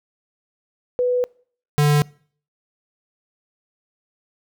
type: tone pair in turn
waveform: sine / square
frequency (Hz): 495.3 / 147.25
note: B4 / D3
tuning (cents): +5 / +5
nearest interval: octave + major sixth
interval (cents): 2100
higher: first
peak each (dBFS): -16 / -14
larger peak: second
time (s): 0.99-1.24 / 1.78-2.02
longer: first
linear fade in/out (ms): 0
effects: noise-tail reverb RT60 0.5 s tail -25 dB re dry